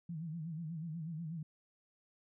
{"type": "tone with vibrato", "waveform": "sine", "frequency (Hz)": 162.2, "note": "E3", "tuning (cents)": -28, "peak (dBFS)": -39, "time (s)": [0.09, 1.43], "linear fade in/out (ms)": 5, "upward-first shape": "sine", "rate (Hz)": 8.2, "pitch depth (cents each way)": 110, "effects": []}